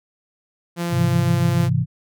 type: tone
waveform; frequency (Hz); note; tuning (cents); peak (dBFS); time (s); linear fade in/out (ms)
sawtooth; 171.9; F3; -27; -18; 0.76-1.7; 50
type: chord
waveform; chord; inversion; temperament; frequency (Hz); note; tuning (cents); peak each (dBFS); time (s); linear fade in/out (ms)
sine; Ab augmented; none; equal; 103.83 / 130.81 / 164.81; Ab2 / C3 / E3; 0 / 0 / 0; -22 / -19 / -21; 0.9-1.86; 50
effects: none